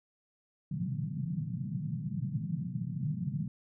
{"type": "band-pass noise", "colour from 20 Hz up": "white", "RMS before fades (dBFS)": -35, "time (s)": [0.71, 3.48], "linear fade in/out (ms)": 5, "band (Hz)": [120, 190], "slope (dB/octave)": 48, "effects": []}